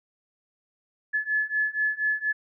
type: beating tone pair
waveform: sine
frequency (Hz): 1716 / 1720.2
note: A6 / A6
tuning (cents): -44 / -40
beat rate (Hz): 4.2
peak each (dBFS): -27 / -26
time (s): 1.13-2.33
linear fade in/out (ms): 20
effects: none